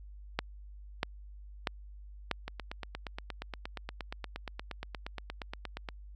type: two click trains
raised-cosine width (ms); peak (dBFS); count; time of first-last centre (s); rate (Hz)
0.3; -13 / -22; 4 / 30; 0.39-2.313 / 2.48-5.888; 1.56 / 8.51
effects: added 50 Hz sine -46 dBFS peak until 6.15 s